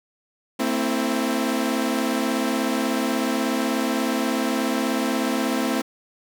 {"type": "chord", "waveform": "sawtooth", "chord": "A minor", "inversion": "none", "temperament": "equal with one note detuned", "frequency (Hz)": [225.1, 261.6, 329.6], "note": ["A3", "C4", "E4"], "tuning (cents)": [40, 0, 0], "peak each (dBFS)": [-22, -20, -24], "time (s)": [0.59, 5.82], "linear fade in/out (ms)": 10, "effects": []}